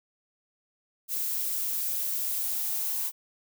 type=noise with high-pass filter sweep; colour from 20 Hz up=violet; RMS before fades=-30 dBFS; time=1.08-3.12 s; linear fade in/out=50 ms; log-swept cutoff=370 to 920 Hz; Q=7.9; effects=none